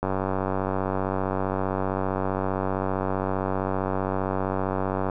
click train, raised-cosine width 1 ms, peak -12 dBFS, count 484, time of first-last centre 0.03-5.098 s, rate 95.3 Hz, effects none

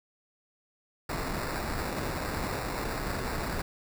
pink noise with sample-and-hold, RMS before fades -33 dBFS, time 1.09-3.62 s, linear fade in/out 5 ms, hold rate 3150 Hz, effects none

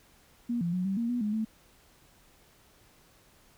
sine tone with pitch steps, 238.3 / 171.5 / 181.9 / 193.7 / 233.2 / 243.8 / 209.9 / 219.7 Hz, A#3 / F3 / F#3 / G3 / A#3 / B3 / G#3 / A3, +38 / -31 / -29 / -20 / +1 / -22 / +19 / -2 cents, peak -27 dBFS, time 0.49-1.45 s, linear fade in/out 10 ms, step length 120 ms, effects pink hiss -61 dBFS RMS until 3.57 s

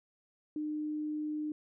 sine tone, 303.2 Hz, D#4, 45 cents flat, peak -33 dBFS, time 0.56-1.52 s, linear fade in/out 2 ms, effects none

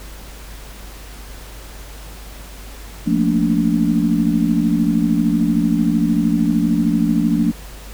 sine chord, Bb major seventh, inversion second, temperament equal with one note detuned, 174.61 / 220 / 233.1 / 290.1 Hz, F3 / A3 / Bb3 / D4, 0 / 0 / 0 / -21 cents, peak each -19 dBFS, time 3.06-7.52 s, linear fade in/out 20 ms, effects added 50 Hz sine -34 dBFS peak until 7.93 s + pink hiss -39 dBFS RMS until 7.93 s

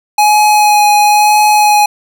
square tone with vibrato, 838 Hz, G#5, 15 cents sharp, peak -6 dBFS, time 0.18-1.86 s, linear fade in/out 5 ms, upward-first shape sine, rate 1 Hz, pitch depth 12 cents each way, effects none

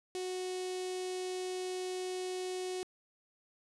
sawtooth tone with notch filter, 368.1 Hz, F#4, 9 cents flat, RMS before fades -38 dBFS, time 0.15-2.83 s, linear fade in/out 0 ms, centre 1300 Hz, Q 0.57, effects resampled to 24000 Hz + 10-bit

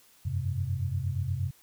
sine chord, F suspended second, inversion none, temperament equal with one note detuned, 89.55 / 98 / 130.81 Hz, F2 / G2 / C3, +44 / 0 / 0 cents, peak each -32 dBFS, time 0.25-1.51 s, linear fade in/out 10 ms, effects white hiss -60 dBFS RMS until 1.62 s

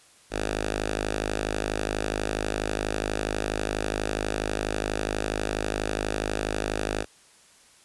5% pulse tone with notch filter, 52.2 Hz, G#1, 10 cents sharp, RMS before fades -29 dBFS, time 0.3-7.06 s, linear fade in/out 50 ms, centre 150 Hz, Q 0.68, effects white hiss -56 dBFS RMS until 7.84 s + resampled to 24000 Hz

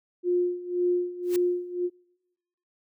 sine tone with tremolo, 355.5 Hz, F4, 31 cents sharp, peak -20 dBFS, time 0.23-1.9 s, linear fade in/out 50 ms, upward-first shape sine, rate 1.9 Hz, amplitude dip 85%
white noise with exponential growth, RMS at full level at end -34 dBFS, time 1.23-1.36 s, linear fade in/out 0 ms, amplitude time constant 28 ms
effects noise-tail reverb RT60 1.0 s tail -26 dB re dry

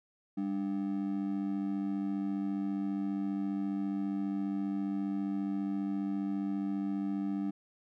triangle ring-modulated tone, 246.9 Hz, B3, in tune, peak -26 dBFS, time 0.37-7.51 s, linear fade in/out 10 ms, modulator 47.4 Hz, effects none

